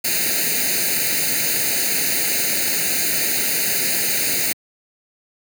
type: noise with comb filter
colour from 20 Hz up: white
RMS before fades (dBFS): -20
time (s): 0.04-4.53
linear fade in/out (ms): 10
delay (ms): 0.45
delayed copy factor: +1
effects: high-pass 150 Hz 12 dB/octave